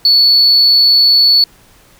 sine tone, 4435 Hz, C#8, in tune, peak -4 dBFS, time 0.05-1.44 s, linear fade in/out 2 ms, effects tanh soft clip ceiling -2 dBFS + pink hiss -46 dBFS RMS until 1.99 s

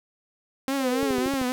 sawtooth tone with vibrato, 262.5 Hz, C4, 6 cents sharp, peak -20 dBFS, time 0.68-1.52 s, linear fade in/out 0 ms, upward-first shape triangle, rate 3.5 Hz, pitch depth 110 cents each way
sine exponential sweep, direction down, 548 to 352.9 Hz, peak -27 dBFS, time 0.8-1.29 s, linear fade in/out 10 ms
click train, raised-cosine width 2 ms, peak -20 dBFS, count 6, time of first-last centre 1.03-1.415 s, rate 13 Hz
effects none

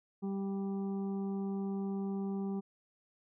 harmonic tone, 196 Hz, G3, in tune, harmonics 1 / 2 / 4 / 5 / 6, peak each -34 / -41 / -50 / -58 / -59 dBFS, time 0.22-2.61 s, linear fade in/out 20 ms, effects none

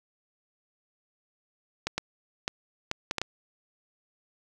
clicks, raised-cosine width 0.2 ms, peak -11 dBFS, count 7, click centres 1.87 / 1.98 / 2.479 / 2.914 / 3.111 / 3.183 / 3.216 s, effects none

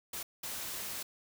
white noise bursts at uneven times, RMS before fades -40 dBFS, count 2, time 0.13-0.23 / 0.43-1.03 s, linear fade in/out 5 ms, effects none

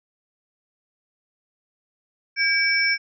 sine tone cluster, 1615 / 2294 / 5370 Hz, G#6 / D7 / E8, -49 / -41 / +31 cents, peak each -23 / -20 / -25 dBFS, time 2.36-2.98 s, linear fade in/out 50 ms, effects none

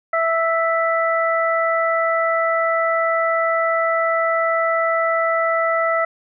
harmonic tone, 659.3 Hz, E5, in tune, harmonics 1 / 2 / 3, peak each -19 / -20 / -23 dBFS, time 0.13-6.05 s, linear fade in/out 5 ms, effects none

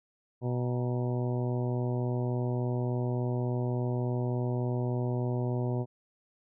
harmonic tone with a mistuned harmonic, 123.47 Hz, B2, in tune, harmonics 1 / 2 / 3 / 4 / 5 / 6 / 7 / 8, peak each -29 / -36 / -36 / -41 / -41 / -46 / -48 / -48 dBFS, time 0.41-5.86 s, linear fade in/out 50 ms, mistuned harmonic 8, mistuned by -66 cents, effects none

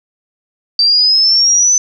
sine exponential sweep, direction up, 4642 to 6110 Hz, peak -7 dBFS, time 0.79-1.78 s, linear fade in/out 2 ms, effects none

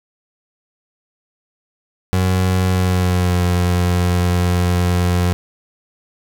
30% pulse tone with pitch glide, 92.5 to 88.94 Hz, F#2 to F2, 0 to +32 cents, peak -11 dBFS, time 2.13-5.33 s, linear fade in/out 0 ms, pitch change -68 cents, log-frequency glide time 2.68-3.43 s, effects none

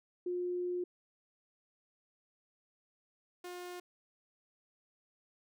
sine / sawtooth tone pair in turn, 356.8 / 356.8 Hz, F4 / F4, +37 / +37 cents, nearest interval unison, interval 0 cents, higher neither, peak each -33 / -39 dBFS, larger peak first, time 0.26-0.84 / 3.44-3.8 s, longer first, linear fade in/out 5 ms, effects none

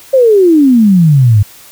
sine exponential sweep, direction down, 549 to 98.2 Hz, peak -3 dBFS, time 0.13-1.43 s, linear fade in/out 10 ms, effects white hiss -37 dBFS RMS until 1.71 s

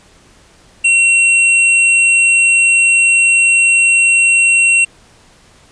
square tone, 2730 Hz, F7, 40 cents flat, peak -8 dBFS, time 0.84-4.85 s, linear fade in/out 10 ms, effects pink hiss -46 dBFS RMS until 5.71 s + resampled to 22050 Hz

